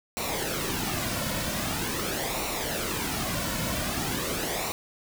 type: noise with flanger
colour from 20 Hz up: pink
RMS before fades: -30 dBFS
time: 0.17-4.72 s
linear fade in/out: 0 ms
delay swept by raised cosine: 0.61 to 2.51 ms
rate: 0.44 Hz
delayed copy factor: -0.6
effects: none